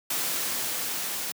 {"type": "noise with level ramp", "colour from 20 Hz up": "white", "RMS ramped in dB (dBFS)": [-28, -32], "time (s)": [0.1, 1.32], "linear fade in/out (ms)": 5, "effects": ["high-pass 150 Hz 12 dB/octave"]}